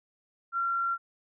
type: tone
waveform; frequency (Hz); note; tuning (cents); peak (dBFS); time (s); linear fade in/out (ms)
sine; 1371; F6; -32; -26; 0.52-0.98; 50
effects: none